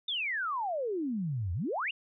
sine exponential two-way sweep, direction down then up, 3665 to 81.5 to 2990 Hz, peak -30 dBFS, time 0.08-1.91 s, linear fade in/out 5 ms, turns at 1.53 s, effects none

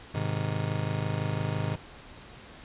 40% pulse chord, Ab major, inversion none, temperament just, 103.83 / 129.78 / 155.74 Hz, Ab2 / C3 / Eb3, 0 / -14 / +2 cents, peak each -31 / -32 / -32 dBFS, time 0.14-1.76 s, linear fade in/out 10 ms, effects pink hiss -48 dBFS RMS until 2.64 s + resampled to 8000 Hz

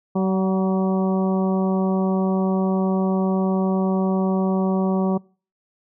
harmonic tone with a mistuned harmonic, 189.9 Hz, F#3, 45 cents sharp, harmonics 1 / 2 / 3 / 4 / 5 / 6, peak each -19 / -25 / -29 / -31 / -33 / -35 dBFS, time 0.15-5.18 s, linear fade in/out 10 ms, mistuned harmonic 4, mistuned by -25 cents, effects noise-tail reverb RT60 0.4 s tail -25 dB re dry

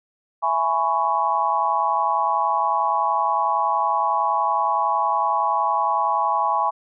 sine chord, C# minor seventh, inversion first, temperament just, 665.2 / 831.5 / 997.9 / 1108.7 Hz, E5 / G#5 / B5 / C#6, +16 / +2 / +18 / 0 cents, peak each -28 / -22 / -23 / -23 dBFS, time 0.42-6.71 s, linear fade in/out 20 ms, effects none

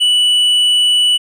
sine tone with hard clipping, 2960 Hz, F#7, in tune, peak -10 dBFS, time 0-1.18 s, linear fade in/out 20 ms, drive 4 dB, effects none

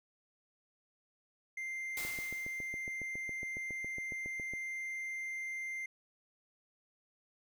triangle tone, 2093 Hz, C7, in tune, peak -36 dBFS, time 1.57-5.86 s, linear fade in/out 5 ms
white noise with exponential decay, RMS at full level -40 dBFS, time 1.97-2.99 s, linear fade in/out 1 ms, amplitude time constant 220 ms
click train, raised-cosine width 2 ms, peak -34 dBFS, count 19, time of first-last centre 2.05-4.536 s, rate 7.24 Hz
effects none

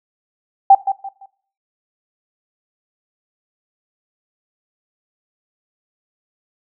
sine tone with echo, 784 Hz, G5, in tune, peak -3 dBFS, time 0.7-0.75 s, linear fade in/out 5 ms, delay 170 ms, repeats 3, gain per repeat -11 dB, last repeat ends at 1.26 s, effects noise-tail reverb RT60 0.5 s tail -18 dB re dry

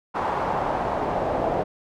brown noise with band-pass filter sweep, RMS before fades -25 dBFS, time 0.14-1.64 s, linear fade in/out 20 ms, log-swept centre 980 to 630 Hz, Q 2.4, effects none

